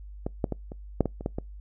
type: clicks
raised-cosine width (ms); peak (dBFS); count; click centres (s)
2; -16 / -11 / -16 / -25 / -7 / -14 / -24 / -14 / -17; 9; 0.265 / 0.442 / 0.523 / 0.719 / 1.007 / 1.057 / 1.209 / 1.261 / 1.385
effects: noise-tail reverb RT60 0.2 s tail -26 dB re dry + added 50 Hz sine -40 dBFS peak until 1.6 s